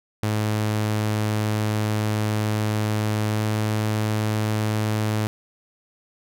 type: tone with pitch glide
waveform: sawtooth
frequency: 107 to 107.74 Hz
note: A2 to A2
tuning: -48 to -36 cents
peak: -17 dBFS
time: 0.23-5.27 s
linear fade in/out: 0 ms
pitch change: +12 cents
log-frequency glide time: 3.3-3.41 s
effects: none